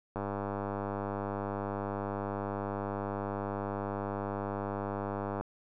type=click train; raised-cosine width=1 ms; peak=-21 dBFS; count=526; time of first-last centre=0.16-5.41 s; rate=100 Hz; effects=none